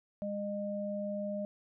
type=tone pair together; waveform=sine; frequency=203.5 / 610.4 Hz; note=G#3 / D#5; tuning=-35 / -33 cents; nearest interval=octave + perfect fifth; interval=1902 cents; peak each=-37 / -36 dBFS; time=0.22-1.45 s; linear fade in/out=0 ms; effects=none